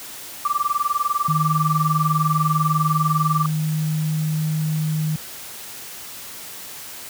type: tone with tremolo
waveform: sine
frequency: 1173 Hz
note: D6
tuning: 2 cents flat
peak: -15 dBFS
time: 0.45-3.46 s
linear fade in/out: 2 ms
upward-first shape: sine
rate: 20 Hz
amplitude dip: 95%
type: tone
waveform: sine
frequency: 155.56 Hz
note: D#3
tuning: in tune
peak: -19 dBFS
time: 1.28-5.16 s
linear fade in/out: 5 ms
effects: white hiss -36 dBFS RMS until 7.09 s + high-pass 60 Hz 12 dB/octave